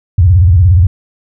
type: tone with vibrato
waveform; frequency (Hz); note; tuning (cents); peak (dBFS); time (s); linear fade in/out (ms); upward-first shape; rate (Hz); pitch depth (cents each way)
sine; 88; F2; +14; -3; 0.18-0.87; 5; square; 17; 190
effects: none